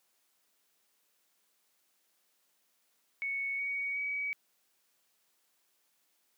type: tone with pitch steps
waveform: sine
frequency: 2217 / 2244 / 2271 Hz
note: C#7 / C#7 / C#7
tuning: 0 / +21 / +41 cents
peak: -32 dBFS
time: 3.22-4.33 s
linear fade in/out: 0 ms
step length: 370 ms
effects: white hiss -74 dBFS RMS until 6.37 s + high-pass 200 Hz 12 dB/octave